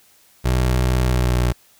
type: tone with pitch glide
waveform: 25% pulse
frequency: 62.7 to 61.13 Hz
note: B1 to B1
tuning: +27 to -17 cents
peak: -12 dBFS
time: 0.44-1.53 s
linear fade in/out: 20 ms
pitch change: -44 cents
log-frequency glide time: 1.09-1.34 s
effects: white hiss -54 dBFS RMS until 1.79 s